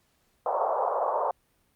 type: band-pass noise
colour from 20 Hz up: pink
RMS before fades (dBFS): -27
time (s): 0.46-1.31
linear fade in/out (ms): 2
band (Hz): 500 to 1100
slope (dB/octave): 48
effects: pink hiss -69 dBFS RMS until 1.75 s + Opus 48 kbps